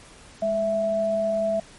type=tone pair together; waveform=sine; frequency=206.5 / 659.3 Hz; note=G#3 / E5; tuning=-10 / 0 cents; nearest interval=octave + minor sixth; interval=2010 cents; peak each=-31 / -21 dBFS; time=0.42-1.6 s; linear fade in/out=5 ms; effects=pink hiss -48 dBFS RMS until 1.78 s + MP3 48 kbps